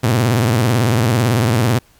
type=tone with vibrato; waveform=sawtooth; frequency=116.54 Hz; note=A#2; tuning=in tune; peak=-8 dBFS; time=0.03-1.79 s; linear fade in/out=10 ms; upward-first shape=sine; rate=18 Hz; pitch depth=200 cents each way; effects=pink hiss -52 dBFS RMS until 1.99 s + MP3 96 kbps